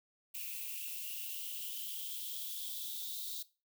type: noise with high-pass filter sweep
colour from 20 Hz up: violet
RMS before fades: -42 dBFS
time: 0.34-3.43 s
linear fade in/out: 10 ms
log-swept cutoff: 2500 to 3800 Hz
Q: 8.4
effects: noise-tail reverb RT60 0.3 s tail -18 dB re dry